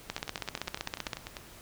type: two click trains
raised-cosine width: 0.2 ms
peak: -15 / -21 dBFS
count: 17 / 13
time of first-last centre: 0.1-1.132 / 0.18-1.368 s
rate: 15.5 / 10.1 Hz
effects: pink hiss -51 dBFS RMS until 1.61 s